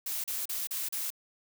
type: noise bursts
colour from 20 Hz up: blue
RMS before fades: -34 dBFS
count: 5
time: 0.06-1.104 s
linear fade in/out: 5 ms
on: 180 ms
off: 36 ms
effects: none